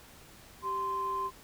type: tone pair together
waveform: sine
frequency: 388.9 / 1039.1 Hz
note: G4 / C6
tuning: -14 / -12 cents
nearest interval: octave + perfect fourth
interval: 1702 cents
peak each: -39 / -30 dBFS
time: 0.62-1.31 s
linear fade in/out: 50 ms
effects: tanh soft clip ceiling -24 dBFS + pink hiss -54 dBFS RMS until 1.43 s